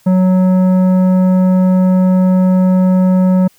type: tone with tanh clipping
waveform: sine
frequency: 185 Hz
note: F#3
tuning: in tune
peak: -9 dBFS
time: 0.06-3.48 s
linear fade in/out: 10 ms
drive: 11 dB
effects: white hiss -51 dBFS RMS until 3.58 s